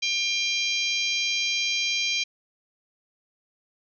harmonic tone, 797 Hz, G5, 28 cents sharp, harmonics 3 / 4 / 5 / 6 / 7 / 8, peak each -27 / -29 / -31 / -33 / -34 / -35 dBFS, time 0.02-2.24 s, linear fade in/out 10 ms, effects none

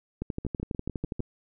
two click trains, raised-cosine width 3 ms, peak -21 / -18 dBFS, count 6 / 13, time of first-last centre 0.45-1.195 / 0.22-1.204 s, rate 6.71 / 12.2 Hz, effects none

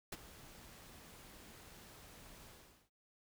pink noise with ADSR envelope, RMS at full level -41 dBFS, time 0.12-2.9 s, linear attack 5 ms, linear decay 31 ms, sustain -16 dB, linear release 440 ms, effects none

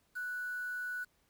sine tone with quantisation, 1480 Hz, F#6, in tune, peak -36 dBFS, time 0.15-1.05 s, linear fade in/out 20 ms, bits 9, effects pink hiss -73 dBFS RMS until 1.29 s

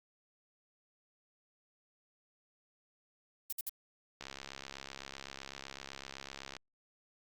violet noise bursts, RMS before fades -37 dBFS, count 3, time 3.5-3.692 s, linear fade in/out 0 ms, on 24 ms, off 60 ms
click train, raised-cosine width 0.2 ms, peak -26 dBFS, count 161, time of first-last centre 4.21-6.566 s, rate 67.9 Hz
effects Opus 48 kbps

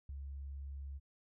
sine tone with ADSR envelope, 69.3 Hz, C#2, in tune, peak -40 dBFS, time 0.09-1 s, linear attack 4 ms, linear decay 7 ms, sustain -2 dB, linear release 34 ms, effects none

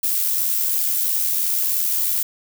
violet noise with amplitude modulation, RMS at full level -19 dBFS, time 0.03-2.23 s, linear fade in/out 5 ms, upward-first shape sine, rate 83 Hz, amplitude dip 35%, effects none

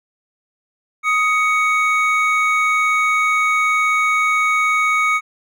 triangle tone pair together, 1252.1 / 2231 Hz, D#6 / C#7, +11 / +11 cents, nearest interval minor seventh, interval 1000 cents, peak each -15 dBFS, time 1.03-5.21 s, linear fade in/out 50 ms, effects none

